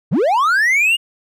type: linear sweep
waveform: triangle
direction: up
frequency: 107.3 to 2893 Hz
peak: -10 dBFS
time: 0.11-0.97 s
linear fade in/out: 20 ms
effects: none

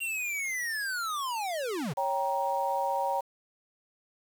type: linear sweep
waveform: square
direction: down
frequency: 2783 to 112.1 Hz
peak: -31 dBFS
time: 0-1.94 s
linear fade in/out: 20 ms
type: chord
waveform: sine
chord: G diminished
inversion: second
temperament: equal with one note detuned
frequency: 554.4 / 784 / 939.9 Hz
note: Db5 / G5 / Bb5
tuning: 0 / 0 / +14 cents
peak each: -32 / -31 / -30 dBFS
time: 1.97-3.21 s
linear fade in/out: 10 ms
effects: 8-bit

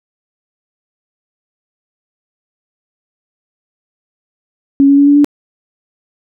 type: tone with pitch steps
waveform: sine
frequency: 277.2 / 280.4 / 283.7 / 287 / 290.3 Hz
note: C#4 / C#4 / C#4 / D4 / D4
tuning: 0 / +20 / +40 / -40 / -20 cents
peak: -4 dBFS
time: 4.8-5.245 s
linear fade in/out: 0 ms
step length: 89 ms
effects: none

